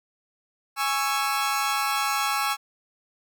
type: chord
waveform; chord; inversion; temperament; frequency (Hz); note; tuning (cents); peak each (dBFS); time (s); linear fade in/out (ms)
sawtooth; C# minor; second; equal with one note detuned; 830.6 / 1108.7 / 1330.8; G#5 / C#6 / E6; 0 / 0 / +16; -24; 0.76-2.57; 50
effects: none